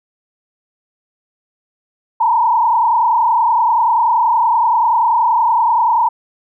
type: tone with frequency modulation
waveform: sine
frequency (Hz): 932.3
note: A#5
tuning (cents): 0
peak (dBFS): -10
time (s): 2.2-6.09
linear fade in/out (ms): 10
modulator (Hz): 30.5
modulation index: 1.8
effects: none